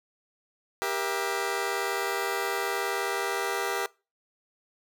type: chord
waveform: 15% pulse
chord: E diminished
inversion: first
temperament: just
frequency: 395.6 / 474.7 / 659.3 Hz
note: G4 / Bb4 / E5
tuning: +16 / +31 / 0 cents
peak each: -24 / -26 / -29 dBFS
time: 0.82-3.86 s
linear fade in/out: 0 ms
effects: noise-tail reverb RT60 0.3 s tail -23 dB re dry